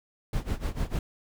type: noise with tremolo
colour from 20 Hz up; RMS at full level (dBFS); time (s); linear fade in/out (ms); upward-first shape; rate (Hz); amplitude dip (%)
brown; -27; 0.33-0.99; 2; sine; 6.7; 90
effects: none